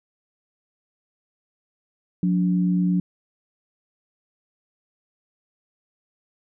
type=tone pair together; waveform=sine; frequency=180 / 288.8 Hz; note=F#3 / D4; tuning=-47 / -29 cents; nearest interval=minor sixth; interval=818 cents; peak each=-18 / -27 dBFS; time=2.23-3 s; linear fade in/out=2 ms; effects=none